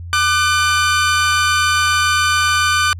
sawtooth tone pair together, 1194 / 1504.3 Hz, D6 / F#6, +28 / +28 cents, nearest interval major third, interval 400 cents, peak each -12 dBFS, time 0.13-2.93 s, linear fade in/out 0 ms, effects added 86 Hz sine -27 dBFS peak until 2.99 s + low-pass 9000 Hz 12 dB/octave

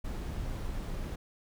brown noise, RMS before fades -36 dBFS, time 0.04-1.16 s, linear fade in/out 10 ms, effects none

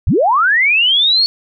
sine linear sweep, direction up, 43 to 4435 Hz, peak -9 dBFS, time 0.07-1.26 s, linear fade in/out 0 ms, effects none

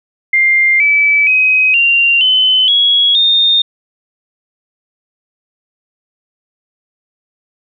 sine tone with pitch steps, 2100 / 2303 / 2526 / 2771 / 3039 / 3334 / 3656 Hz, C7 / D7 / D#7 / F7 / F#7 / G#7 / A#7, +6 / -34 / +26 / -14 / +46 / +6 / -34 cents, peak -7 dBFS, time 0.33-3.62 s, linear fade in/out 5 ms, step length 470 ms, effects none

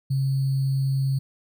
sine tone with sample-and-hold, 135.1 Hz, C#3, 44 cents flat, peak -20 dBFS, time 0.1-1.19 s, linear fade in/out 10 ms, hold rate 4410 Hz, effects none

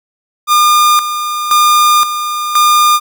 45% pulse tone with tremolo, 1209 Hz, D6, 50 cents sharp, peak -6 dBFS, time 0.47-3 s, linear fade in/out 50 ms, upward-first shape square, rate 0.96 Hz, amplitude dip 65%, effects none

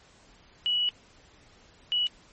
sine tone bursts at uneven times, 2935 Hz, F#7, 15 cents flat, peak -23 dBFS, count 2, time 0.66-0.89 / 1.92-2.07 s, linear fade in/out 0 ms, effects pink hiss -57 dBFS RMS until 2.32 s + MP3 32 kbps

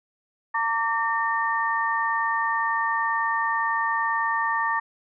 sine tone cluster, 909 / 1160 / 1819 Hz, A#5 / D6 / A#6, -44 / -22 / -43 cents, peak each -26 dBFS, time 0.54-4.8 s, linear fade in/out 10 ms, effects none

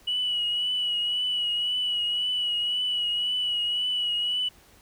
sine tone with vibrato, 2935 Hz, F#7, 15 cents flat, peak -23 dBFS, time 0.07-4.49 s, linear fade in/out 10 ms, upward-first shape triangle, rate 1.9 Hz, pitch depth 36 cents each way, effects tanh soft clip ceiling -19 dBFS + pink hiss -56 dBFS RMS until 4.81 s

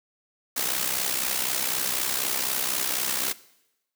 white noise with amplitude modulation, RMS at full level -24 dBFS, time 0.56-3.33 s, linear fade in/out 10 ms, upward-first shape sine, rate 64 Hz, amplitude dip 65%, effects noise-tail reverb RT60 0.9 s tail -20 dB re dry + high-pass 150 Hz 12 dB/octave

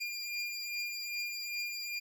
25% pulse beating tone pair, 2400 / 2402.5 Hz, D7 / D7, +37 / +39 cents, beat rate 2.5 Hz, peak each -39 / -33 dBFS, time 0-2 s, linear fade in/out 20 ms, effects none

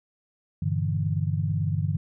sine chord, E half-diminished seventh, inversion first, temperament equal with one note detuned, 98 / 117.56 / 146.83 / 164.81 Hz, G2 / Bb2 / D3 / E3, 0 / +15 / 0 / 0 cents, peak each -27 / -33 / -27 / -30 dBFS, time 0.62-1.97 s, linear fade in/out 5 ms, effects none

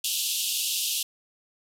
pink band-pass noise, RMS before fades -28 dBFS, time 0.04-1.03 s, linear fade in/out 5 ms, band 2700 to 15000 Hz, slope 96 dB/octave, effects none

